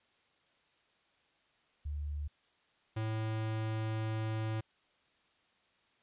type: tone pair in turn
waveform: sine / square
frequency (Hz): 73.4 / 109.98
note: D2 / A2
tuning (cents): 0 / 0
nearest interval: perfect fifth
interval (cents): 700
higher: second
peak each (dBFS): -35 / -34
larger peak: second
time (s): 1.85-2.28 / 2.96-4.61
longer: second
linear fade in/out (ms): 10
effects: white hiss -71 dBFS RMS until 6.02 s + resampled to 8000 Hz